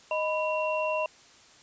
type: tone cluster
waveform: sine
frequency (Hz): 622 / 993 / 2740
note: D#5 / B5 / F7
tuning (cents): -1 / +9 / -34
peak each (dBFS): -28 / -31 / -33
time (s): 0.11-1.06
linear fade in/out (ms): 2
effects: white hiss -55 dBFS RMS until 1.62 s + resampled to 16000 Hz